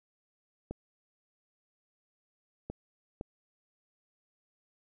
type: clicks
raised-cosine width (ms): 2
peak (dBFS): -24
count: 3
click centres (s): 0.71 / 2.7 / 3.211
effects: none